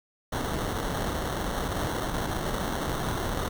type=noise with sample-and-hold; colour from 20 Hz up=pink; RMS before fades=-30 dBFS; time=0.32-3.49 s; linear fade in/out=10 ms; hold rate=2450 Hz; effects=none